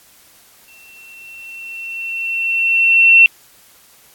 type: tone with exponential growth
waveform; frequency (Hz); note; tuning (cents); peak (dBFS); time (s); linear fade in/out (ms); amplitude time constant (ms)
sine; 2706; E7; +45; -3; 0.68-3.26; 1; 560
effects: white hiss -48 dBFS RMS until 4.14 s + AAC 64 kbps